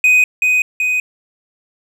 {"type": "tone with echo", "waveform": "triangle", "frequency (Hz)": 2500, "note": "D#7", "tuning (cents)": 8, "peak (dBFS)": -6, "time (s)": [0.04, 0.24], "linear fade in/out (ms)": 2, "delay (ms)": 380, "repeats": 2, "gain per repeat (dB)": -3, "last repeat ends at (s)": 1, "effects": []}